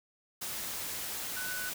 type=tone in noise; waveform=sine; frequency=1492 Hz; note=F#6; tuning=14 cents sharp; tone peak=-37 dBFS; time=1.36-1.7 s; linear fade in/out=10 ms; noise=white; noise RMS=-38 dBFS; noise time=0.41-1.74 s; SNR=-2 dB; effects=none